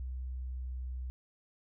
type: tone with pitch glide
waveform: sine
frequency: 63.6 to 63.16 Hz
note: C2 to B1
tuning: -48 to +39 cents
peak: -36 dBFS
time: 0-1.1 s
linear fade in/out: 0 ms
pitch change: -13 cents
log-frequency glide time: 0.28-0.77 s
effects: none